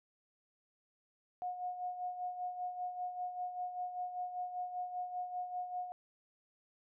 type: tone with tremolo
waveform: sine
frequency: 723 Hz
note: F#5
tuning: 40 cents flat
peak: -35 dBFS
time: 1.42-5.92 s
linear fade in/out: 0 ms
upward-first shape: sine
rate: 5.1 Hz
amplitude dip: 60%
effects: none